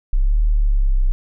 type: exponential two-way sweep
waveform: sine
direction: up then down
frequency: 31 to 38.89 to 31 Hz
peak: -12 dBFS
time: 0.13-1.12 s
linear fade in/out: 0 ms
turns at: 0.4 s
effects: none